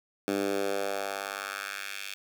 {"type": "tone with high-pass filter sweep", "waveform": "10% pulse", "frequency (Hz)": 99.2, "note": "G2", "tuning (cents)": 21, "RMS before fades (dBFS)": -33, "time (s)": [0.28, 2.14], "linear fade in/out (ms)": 0, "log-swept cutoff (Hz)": [270, 2700], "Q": 1.7, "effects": []}